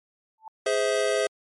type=tone with exponential growth; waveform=sine; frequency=880 Hz; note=A5; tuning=in tune; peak=-33 dBFS; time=0.38-0.48 s; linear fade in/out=2 ms; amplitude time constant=21 ms
type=chord; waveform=square; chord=Ab augmented; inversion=none; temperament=just; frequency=415.3 / 519.1 / 648.9 Hz; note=Ab4 / C5 / E5; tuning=0 / -14 / -27 cents; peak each=-27 dBFS; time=0.66-1.27 s; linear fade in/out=5 ms
effects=MP3 48 kbps